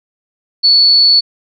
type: tone with amplitude modulation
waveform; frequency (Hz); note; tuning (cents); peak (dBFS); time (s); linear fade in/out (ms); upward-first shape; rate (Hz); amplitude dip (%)
sine; 4435; C#8; 0; -4; 0.63-1.21; 20; sine; 174; 25
effects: none